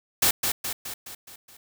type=noise with echo; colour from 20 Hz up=white; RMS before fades=-20 dBFS; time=0.22-0.31 s; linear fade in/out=5 ms; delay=210 ms; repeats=6; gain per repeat=-5 dB; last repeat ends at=1.57 s; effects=none